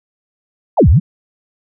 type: exponential two-way sweep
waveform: sine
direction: down then up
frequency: 1046.5 to 62 to 202.7 Hz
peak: -5 dBFS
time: 0.77-1 s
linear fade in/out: 20 ms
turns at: 0.89 s
effects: none